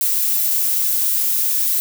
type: noise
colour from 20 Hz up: violet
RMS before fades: -18 dBFS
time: 0.01-1.8 s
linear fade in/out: 0 ms
effects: none